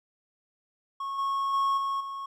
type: tone with level steps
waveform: triangle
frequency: 1097 Hz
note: C#6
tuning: 18 cents flat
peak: -29 / -24 / -21 / -25 / -32 dBFS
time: 1-2.26 s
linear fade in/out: 5 ms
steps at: 1.18 / 1.53 / 1.77 / 2 s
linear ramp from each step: 10 ms
effects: none